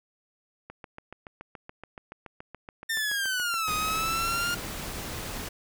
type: click train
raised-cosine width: 0.5 ms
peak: -26 dBFS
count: 23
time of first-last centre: 0.7-3.825 s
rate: 7.04 Hz
type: linear two-way sweep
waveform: sawtooth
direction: down then up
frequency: 1822 to 1244.5 to 1417 Hz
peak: -23 dBFS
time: 2.89-4.55 s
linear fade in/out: 10 ms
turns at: 3.72 s
type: noise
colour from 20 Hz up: pink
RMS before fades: -36 dBFS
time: 3.67-5.49 s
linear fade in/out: 10 ms
effects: none